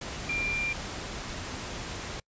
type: tone in noise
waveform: sine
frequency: 2382 Hz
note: D7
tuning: 24 cents sharp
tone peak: -28 dBFS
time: 0.29-0.73 s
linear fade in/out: 5 ms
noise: pink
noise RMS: -37 dBFS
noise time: 0.01-2.2 s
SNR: +6 dB
effects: noise-tail reverb RT60 0.1 s tail -26 dB re dry + resampled to 16000 Hz